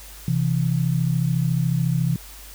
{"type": "tone pair together", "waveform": "sine", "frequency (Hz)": [130.81, 164.81], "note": ["C3", "E3"], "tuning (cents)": [0, 0], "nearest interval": "major third", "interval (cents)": 400, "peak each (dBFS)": -21, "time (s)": [0.28, 2.16], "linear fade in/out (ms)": 2, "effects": ["added 50 Hz sine -42 dBFS peak until 2.54 s", "white hiss -43 dBFS RMS until 2.54 s"]}